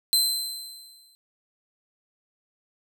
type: tone with exponential decay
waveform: sawtooth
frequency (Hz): 4085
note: C8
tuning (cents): -42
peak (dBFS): -14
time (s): 0.13-1.15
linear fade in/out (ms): 0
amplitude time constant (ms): 220
effects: none